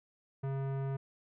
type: tone with tanh clipping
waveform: sine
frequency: 136 Hz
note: C#3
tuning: 33 cents flat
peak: -35 dBFS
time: 0.43-0.97 s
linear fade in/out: 10 ms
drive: 18 dB
effects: none